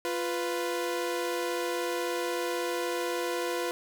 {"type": "tone pair together", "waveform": "sawtooth", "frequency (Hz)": [349.2, 495.7], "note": ["F4", "B4"], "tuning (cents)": [0, 6], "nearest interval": "tritone", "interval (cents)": 606, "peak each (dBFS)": -28, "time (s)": [0.05, 3.71], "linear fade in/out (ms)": 0, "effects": []}